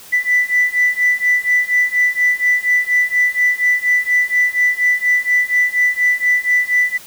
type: beating tone pair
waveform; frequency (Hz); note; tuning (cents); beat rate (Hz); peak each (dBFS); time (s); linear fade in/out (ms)
sine; 1981 / 1985.2; B6 / B6; +5 / +8; 4.2; -15 / -14; 0.12-6.98; 20
effects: tanh soft clip ceiling -6 dBFS + white hiss -39 dBFS RMS until 7.06 s